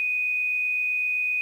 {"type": "tone with amplitude modulation", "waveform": "sine", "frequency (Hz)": 2489, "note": "D#7", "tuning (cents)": 0, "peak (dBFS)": -21, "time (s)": [0, 1.41], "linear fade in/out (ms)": 0, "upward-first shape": "sine", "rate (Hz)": 67.8, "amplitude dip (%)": 30, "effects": ["9-bit"]}